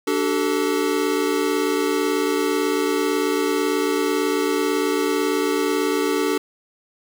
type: chord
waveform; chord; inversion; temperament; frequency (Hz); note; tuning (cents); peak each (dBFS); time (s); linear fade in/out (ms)
square; D suspended fourth; none; equal with one note detuned; 293.7 / 381.9 / 440; D4 / G4 / A4; 0 / -45 / 0; -24; 0.07-6.38; 5
effects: none